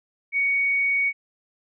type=tone; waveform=sine; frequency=2236 Hz; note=C#7; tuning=14 cents sharp; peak=-19 dBFS; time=0.32-1.13 s; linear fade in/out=50 ms; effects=none